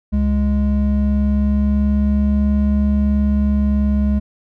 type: tone pair together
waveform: triangle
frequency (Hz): 69.3 / 207.7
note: C#2 / G#3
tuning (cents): 0 / 0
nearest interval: octave + perfect fifth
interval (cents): 1900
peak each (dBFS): -14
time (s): 0.12-4.2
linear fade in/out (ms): 20
effects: none